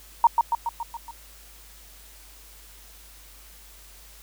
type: tone with echo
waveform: sine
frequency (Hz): 932.3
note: A#5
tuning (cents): 0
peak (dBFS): -11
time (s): 0.24-0.27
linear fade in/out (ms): 2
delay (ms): 140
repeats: 6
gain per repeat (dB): -4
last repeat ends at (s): 1.11
effects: added 50 Hz sine -50 dBFS peak until 4.22 s + white hiss -50 dBFS RMS until 4.22 s